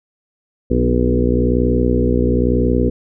harmonic tone with a mistuned harmonic, 61 Hz, B1, 21 cents flat, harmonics 1 / 2 / 3 / 4 / 5 / 6 / 7 / 8, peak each -18 / -21 / -24 / -18 / -24 / -22 / -22 / -22 dBFS, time 0.7-2.9 s, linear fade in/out 10 ms, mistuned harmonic 4, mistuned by +24 cents, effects none

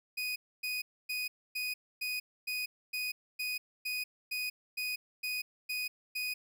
30% pulse tone bursts, 2489 Hz, D#7, in tune, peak -31 dBFS, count 14, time 0.17-6.34 s, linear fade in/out 10 ms, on 190 ms, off 270 ms, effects none

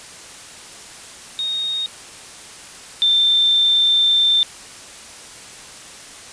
sine tone pair in turn, 3720 / 3571 Hz, A#7 / A7, -4 / +25 cents, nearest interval minor second, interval 71 cents, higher first, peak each -20 / -12 dBFS, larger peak second, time 1.39-1.86 / 3.02-4.43 s, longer second, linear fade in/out 0 ms, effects white hiss -38 dBFS RMS until 6.32 s + resampled to 22050 Hz

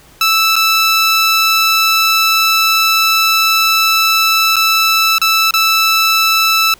15% pulse tone with dropouts, 1318.5 Hz, E6, in tune, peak -3 dBFS, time 0.21-6.74 s, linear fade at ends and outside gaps 2 ms, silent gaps 0.557-0.563 / 4.559-4.565 / 5.183-5.215 / 5.509-5.538 s, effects pink hiss -44 dBFS RMS until 6.79 s

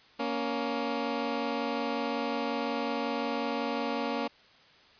15% pulse tone pair together, 234.5 / 280 Hz, A#3 / C#4, +11 / +18 cents, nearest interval minor third, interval 307 cents, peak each -26 dBFS, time 0.19-4.28 s, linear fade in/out 10 ms, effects white hiss -58 dBFS RMS until 4.99 s + resampled to 11025 Hz

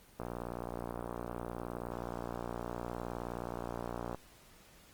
click train, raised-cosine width 1 ms, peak -24 dBFS, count 235, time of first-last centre 0.2-4.146 s, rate 59.3 Hz, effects pink hiss -60 dBFS RMS until 4.93 s + Opus 24 kbps

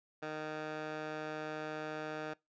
15% pulse tone with band-pass filter, 154.3 Hz, D#3, 14 cents flat, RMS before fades -41 dBFS, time 0.22-2.34 s, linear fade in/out 10 ms, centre 1100 Hz, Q 0.77, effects noise-tail reverb RT60 0.2 s tail -23 dB re dry + resampled to 16000 Hz

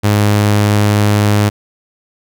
sawtooth tone, 103.83 Hz, G#2, in tune, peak -5 dBFS, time 0.03-1.5 s, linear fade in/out 20 ms, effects none

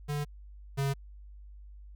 square tone pair in turn, 146.3 / 138.09 Hz, D3 / C#3, -6 / -6 cents, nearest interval minor second, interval 100 cents, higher first, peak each -31 / -28 dBFS, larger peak second, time 0.08-0.25 / 0.77-0.94 s, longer neither, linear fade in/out 20 ms, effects added 50 Hz sine -46 dBFS peak until 1.95 s

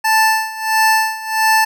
25% pulse tone with tremolo, 880 Hz, A5, in tune, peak -6 dBFS, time 0.04-1.65 s, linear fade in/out 10 ms, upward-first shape sine, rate 1.5 Hz, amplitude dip 85%, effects none

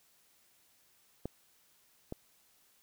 clicks, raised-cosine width 2 ms, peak -23 / -25 dBFS, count 2, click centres 1.256 / 2.124 s, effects white hiss -68 dBFS RMS until 2.82 s

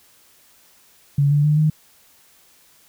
sine tone with pitch steps, 142 / 145.99 / 150.1 / 154.32 Hz, C#3 / D3 / D3 / D#3, +42 / -10 / +38 / -14 cents, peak -13 dBFS, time 1.18-1.7 s, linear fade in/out 5 ms, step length 130 ms, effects white hiss -54 dBFS RMS until 2.88 s

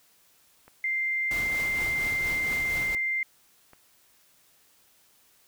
click train, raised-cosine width 0.5 ms, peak -35 dBFS, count 5, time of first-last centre 0.68-3.733 s, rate 1.31 Hz
sine tone, 2093 Hz, C7, in tune, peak -25 dBFS, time 0.84-3.23 s, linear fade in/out 2 ms
pink noise with tremolo, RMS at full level -36 dBFS, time 1.31-2.95 s, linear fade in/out 0 ms, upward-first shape triangle, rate 4.3 Hz, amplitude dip 45%
effects white hiss -62 dBFS RMS until 5.47 s

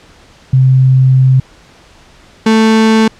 sine / 35% pulse tone pair in turn, 130.81 / 221.1 Hz, C3 / A3, 0 / +9 cents, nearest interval major sixth, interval 909 cents, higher second, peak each -4 dBFS, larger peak neither, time 0.53-1.4 / 2.46-3.08 s, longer first, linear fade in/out 5 ms, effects pink hiss -42 dBFS RMS until 3.19 s + low-pass 6000 Hz 12 dB/octave

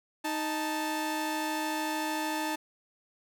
sawtooth tone pair together, 311.1 / 880 Hz, D#4 / A5, 0 / 0 cents, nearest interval octave + tritone, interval 1800 cents, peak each -29 / -29 dBFS, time 0.24-2.56 s, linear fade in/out 10 ms, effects none

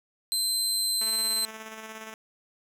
25% pulse tone, 4099 Hz, C8, 36 cents flat, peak -20 dBFS, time 0.32-1.45 s, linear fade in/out 0 ms
5% pulse tone with tremolo, 219.8 Hz, A3, 2 cents flat, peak -27 dBFS, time 1.01-2.14 s, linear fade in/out 2 ms, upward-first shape square, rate 17 Hz, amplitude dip 35%
effects none

